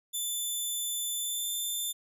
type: tone with pitch glide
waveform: 10% pulse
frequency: 3520 to 3551 Hz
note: A7 to A7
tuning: 0 to +15 cents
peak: -24 dBFS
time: 0.13-1.93 s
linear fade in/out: 20 ms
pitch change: +15 cents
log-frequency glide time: 1.15-1.5 s
effects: none